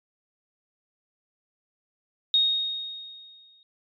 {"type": "tone with exponential decay", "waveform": "sine", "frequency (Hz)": 3729, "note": "A#7", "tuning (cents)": 0, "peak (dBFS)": -16, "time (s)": [2.34, 3.63], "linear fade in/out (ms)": 1, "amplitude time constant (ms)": 280, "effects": ["MP3 96 kbps"]}